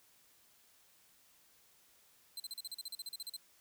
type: tone bursts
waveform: sawtooth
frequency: 4098 Hz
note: C8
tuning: 37 cents flat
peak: -38 dBFS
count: 15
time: 2.37-3.365 s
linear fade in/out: 2 ms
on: 29 ms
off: 40 ms
effects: white hiss -67 dBFS RMS until 3.6 s